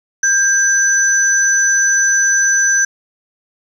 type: tone pair together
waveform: sine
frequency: 1590 / 6003 Hz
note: G6 / F#8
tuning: +24 / +24 cents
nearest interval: octave + major seventh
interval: 2300 cents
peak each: -13 dBFS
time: 0.23-2.85 s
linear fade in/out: 5 ms
effects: 7-bit